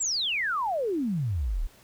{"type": "exponential sweep", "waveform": "sine", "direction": "down", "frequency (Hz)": [7902, 31.12], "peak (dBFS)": -25, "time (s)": [0, 1.67], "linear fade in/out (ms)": 10, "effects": ["pink hiss -56 dBFS RMS until 1.83 s"]}